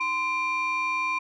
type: tone pair together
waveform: sine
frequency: 1033.9 / 2378 Hz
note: C6 / D7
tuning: -21 / +21 cents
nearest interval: octave + major second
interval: 1442 cents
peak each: -25 dBFS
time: 0-1.19 s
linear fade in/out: 10 ms
effects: tanh soft clip ceiling -21 dBFS